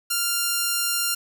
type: tone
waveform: 5% pulse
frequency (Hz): 1394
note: F6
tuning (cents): -4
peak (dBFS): -10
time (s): 0.1-1.15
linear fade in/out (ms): 10
effects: none